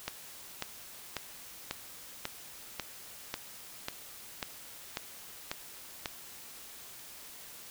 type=click train; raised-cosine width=0.2 ms; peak=-16 dBFS; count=12; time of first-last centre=0.08-6.058 s; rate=1.84 Hz; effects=white hiss -49 dBFS RMS until 7.7 s